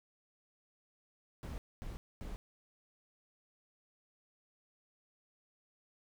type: noise bursts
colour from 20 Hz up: brown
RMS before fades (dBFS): -43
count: 3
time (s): 1.43-2.36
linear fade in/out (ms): 0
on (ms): 150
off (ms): 240
effects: none